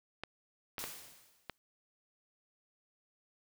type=clicks; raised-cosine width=0.3 ms; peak=-23 dBFS; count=4; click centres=0.236 / 0.782 / 0.84 / 1.497 s
type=noise with exponential decay; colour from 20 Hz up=white; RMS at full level=-41 dBFS; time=0.79-1.58 s; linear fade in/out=0 ms; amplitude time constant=170 ms
effects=none